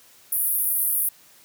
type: band-pass noise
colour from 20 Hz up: white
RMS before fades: -23 dBFS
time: 0.32-1.09 s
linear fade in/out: 5 ms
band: 9800 to 16000 Hz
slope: 96 dB/octave
effects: white hiss -53 dBFS RMS until 1.44 s + high-pass 60 Hz 12 dB/octave